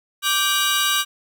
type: tone cluster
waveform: sawtooth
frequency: 1172 / 1568 / 2880 / 3825 Hz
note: D6 / G6 / F#7 / A#7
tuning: -4 / 0 / -47 / +44 cents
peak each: -20 dBFS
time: 0.22-1.05 s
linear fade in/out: 50 ms
effects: none